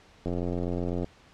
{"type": "click train", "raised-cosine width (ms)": 2, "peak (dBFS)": -18, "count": 70, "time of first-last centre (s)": [0.26, 1.044], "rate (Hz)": 88, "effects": ["pink hiss -56 dBFS RMS until 1.33 s", "low-pass 5000 Hz 12 dB/octave"]}